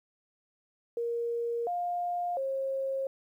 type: tone with pitch steps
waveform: sine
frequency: 469.5 / 705 / 538 Hz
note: A#4 / F5 / C5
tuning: +12 / +16 / +48 cents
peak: -29 dBFS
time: 0.97-3.07 s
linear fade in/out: 2 ms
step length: 700 ms
effects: 11-bit